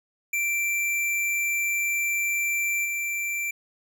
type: tone with level steps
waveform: square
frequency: 2349 Hz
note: D7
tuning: in tune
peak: -24 / -27 dBFS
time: 0.33-3.51 s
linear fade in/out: 5 ms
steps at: 2.84 s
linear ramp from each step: 20 ms
effects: none